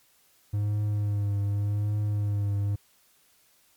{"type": "tone with vibrato", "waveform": "triangle", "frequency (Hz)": 102.8, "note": "G#2", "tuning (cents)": -17, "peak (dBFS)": -22, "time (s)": [0.53, 2.76], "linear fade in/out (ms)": 10, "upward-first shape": "triangle", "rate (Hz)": 0.86, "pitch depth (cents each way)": 37, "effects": ["white hiss -63 dBFS RMS until 3.76 s", "MP3 96 kbps"]}